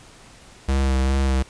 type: tone with vibrato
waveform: square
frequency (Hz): 66.7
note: C2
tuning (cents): +34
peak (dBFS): -18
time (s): 0.68-1.43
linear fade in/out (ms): 10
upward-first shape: sine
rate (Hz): 2.5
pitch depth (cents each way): 26
effects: pink hiss -47 dBFS RMS until 1.49 s + resampled to 22050 Hz